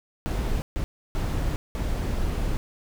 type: noise bursts at uneven times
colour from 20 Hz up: brown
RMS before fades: -26 dBFS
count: 4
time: 0.26-0.62 / 0.76-0.84 / 1.15-1.56 / 1.75-2.57 s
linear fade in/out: 0 ms
effects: none